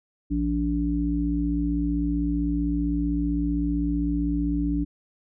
harmonic tone, 57.8 Hz, A#1, 14 cents flat, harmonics 1 / 3 / 5, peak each -27 / -30 / -24 dBFS, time 0.3-4.85 s, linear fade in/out 20 ms, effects none

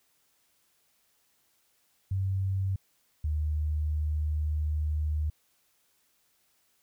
sine tone pair in turn, 95.9 / 76.12 Hz, G2 / D#2, -37 / -37 cents, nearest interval major third, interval 400 cents, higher first, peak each -26 dBFS, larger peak neither, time 2.11-2.76 / 3.24-5.3 s, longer second, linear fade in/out 5 ms, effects white hiss -70 dBFS RMS until 6.82 s

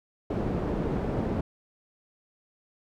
white low-pass noise, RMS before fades -29 dBFS, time 0.3-1.41 s, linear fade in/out 5 ms, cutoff 370 Hz, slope 12 dB/octave, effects none

